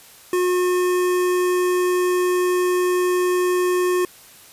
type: tone with notch filter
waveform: square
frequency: 361.1 Hz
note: F#4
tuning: 42 cents flat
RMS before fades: -19 dBFS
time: 0.33-4.05 s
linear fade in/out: 2 ms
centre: 4100 Hz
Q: 1.4
effects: white hiss -46 dBFS RMS until 4.52 s + resampled to 32000 Hz